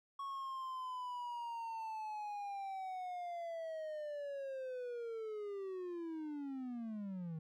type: linear sweep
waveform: triangle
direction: down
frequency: 1108.7 to 155.56 Hz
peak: -39 dBFS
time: 0.19-7.39 s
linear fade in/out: 5 ms
effects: none